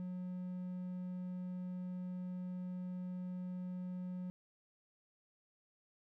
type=tone; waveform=triangle; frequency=181.5 Hz; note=F#3; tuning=33 cents flat; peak=-38 dBFS; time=0-4.3 s; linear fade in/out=0 ms; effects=none